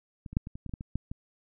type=clicks; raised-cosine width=5 ms; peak=-27 / -29 / -12 / -27 / -28 / -25 / -29 / -22 / -26 / -17 / -24 dBFS; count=11; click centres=0.262 / 0.33 / 0.369 / 0.471 / 0.555 / 0.663 / 0.694 / 0.738 / 0.809 / 0.956 / 1.115 s; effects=none